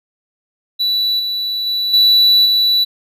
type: tone with level steps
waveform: triangle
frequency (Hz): 3951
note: B7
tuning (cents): 0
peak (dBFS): -12 / -16 / -14 / -6 / -9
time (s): 0.79-2.85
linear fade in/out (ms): 20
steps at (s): 1.19 / 1.66 / 1.93 / 2.45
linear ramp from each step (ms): 10
effects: none